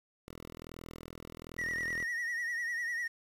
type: tone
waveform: 5% pulse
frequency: 41.24 Hz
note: E1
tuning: 2 cents sharp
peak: -34 dBFS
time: 0.28-2.05 s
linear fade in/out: 0 ms
type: tone with vibrato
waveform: triangle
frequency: 1893 Hz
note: A#6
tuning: 26 cents sharp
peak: -31 dBFS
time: 1.58-3.08 s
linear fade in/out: 10 ms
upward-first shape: triangle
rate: 10 Hz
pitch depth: 74 cents each way
effects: resampled to 32000 Hz + 10-bit